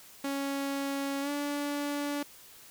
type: tone with pitch glide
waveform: sawtooth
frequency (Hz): 277.2 to 288.5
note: C#4 to D4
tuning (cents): 0 to -31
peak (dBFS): -27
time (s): 0.24-2.23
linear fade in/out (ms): 5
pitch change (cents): +69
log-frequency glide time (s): 1.21-1.3
effects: white hiss -53 dBFS RMS until 2.7 s